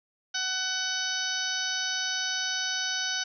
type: harmonic tone with a mistuned harmonic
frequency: 750 Hz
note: F#5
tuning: 23 cents sharp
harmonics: 1 / 2 / 3 / 4 / 5 / 6 / 7 / 8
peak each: -42 / -32 / -43 / -35 / -36 / -37 / -37 / -35 dBFS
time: 0.34-3.24 s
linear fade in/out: 10 ms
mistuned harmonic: 8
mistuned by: -16 cents
effects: none